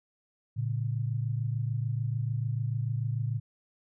sine tone pair together, 114 / 140.8 Hz, A#2 / C#3, -38 / +27 cents, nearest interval major third, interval 365 cents, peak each -29 / -33 dBFS, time 0.56-3.4 s, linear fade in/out 20 ms, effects none

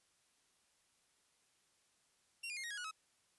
sawtooth tone with pitch steps, 2750 / 2422 / 2133 / 1878.3 / 1654.2 / 1456.8 / 1282.9 Hz, F7 / D#7 / C7 / A#6 / G#6 / F#6 / E6, -27 / -47 / +33 / +13 / -7 / -27 / -47 cents, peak -39 dBFS, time 2.43-2.913 s, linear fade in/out 10 ms, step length 69 ms, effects white hiss -75 dBFS RMS until 3.38 s + resampled to 24000 Hz

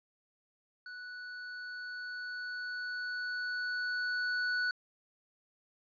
square tone with level ramp, 1480 Hz, F#6, in tune, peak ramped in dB -44 to -30 dBFS, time 0.86-4.71 s, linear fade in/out 2 ms, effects resampled to 11025 Hz

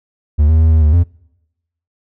triangle tone with pitch steps, 74.8 / 79.5 / 80.2 / 79.4 / 75.2 / 86.1 Hz, D2 / D#2 / E2 / D#2 / D2 / F2, +32 / +38 / -47 / +36 / +42 / -24 cents, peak -5 dBFS, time 0.38-1.04 s, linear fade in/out 20 ms, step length 110 ms, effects noise-tail reverb RT60 0.9 s tail -26 dB re dry

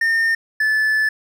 triangle tone pair in turn, 1819 / 1740.2 Hz, A#6 / A6, -43 / -20 cents, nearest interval minor second, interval 77 cents, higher first, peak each -13 dBFS, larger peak neither, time 0.01-0.35 / 0.6-1.09 s, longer second, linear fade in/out 5 ms, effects none

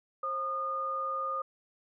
sine tone pair together, 533.4 / 1222 Hz, C5 / D#6, +33 / -32 cents, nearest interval octave + major second, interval 1435 cents, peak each -39 / -31 dBFS, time 0.23-1.42 s, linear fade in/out 5 ms, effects none

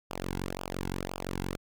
sawtooth tone with flanger, 45.82 Hz, F#1, 16 cents flat, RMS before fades -36 dBFS, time 0.1-1.57 s, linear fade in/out 10 ms, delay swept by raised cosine 0.49 to 1.69 ms, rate 1.9 Hz, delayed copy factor -0.95, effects none

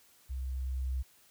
sine tone with level ramp, 64.9 Hz, C2, 13 cents flat, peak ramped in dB -34 to -29 dBFS, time 0.29-1.03 s, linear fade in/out 20 ms, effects tanh soft clip ceiling -25 dBFS + white hiss -63 dBFS RMS until 1.3 s

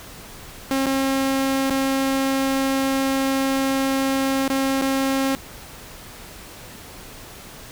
sawtooth tone with dropouts, 269.3 Hz, C#4, 50 cents flat, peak -15 dBFS, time 0.71-5.35 s, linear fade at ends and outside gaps 0 ms, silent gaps 0.86-0.867 / 1.699-1.707 / 4.479-4.5 / 4.814-4.82 s, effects pink hiss -40 dBFS RMS until 7.71 s

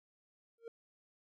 triangle tone with exponential growth, 461 Hz, A#4, 19 cents flat, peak -38 dBFS, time 0.58-0.68 s, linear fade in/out 2 ms, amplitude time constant 21 ms, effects none

